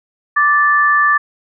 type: tone pair together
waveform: sine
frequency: 1172.8 / 1756 Hz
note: D6 / A6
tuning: -3 / -4 cents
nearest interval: perfect fifth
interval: 699 cents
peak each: -12 dBFS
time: 0.36-1.18 s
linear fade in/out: 10 ms
effects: none